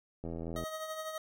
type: click train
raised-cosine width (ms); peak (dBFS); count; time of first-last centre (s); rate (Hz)
2; -27; 34; 0.24-0.637; 83.1
type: tone with tremolo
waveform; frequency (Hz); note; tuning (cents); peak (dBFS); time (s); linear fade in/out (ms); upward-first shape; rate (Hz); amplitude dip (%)
25% pulse; 630; D#5; +21; -32; 0.56-1.18; 2; triangle; 12; 55
effects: none